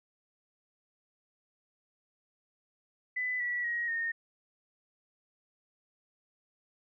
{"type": "tone with pitch steps", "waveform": "sine", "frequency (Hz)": [2000, 1945.3, 1892.1, 1840.4], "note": ["B6", "B6", "A#6", "A#6"], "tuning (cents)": [21, -27, 25, -23], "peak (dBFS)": -30, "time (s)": [3.16, 4.12], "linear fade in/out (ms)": 10, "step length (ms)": 240, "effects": []}